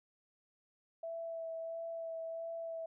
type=tone with vibrato; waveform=sine; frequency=659.3 Hz; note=E5; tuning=in tune; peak=-39 dBFS; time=1.03-2.86 s; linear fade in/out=5 ms; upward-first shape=sine; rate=1.5 Hz; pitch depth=14 cents each way; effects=none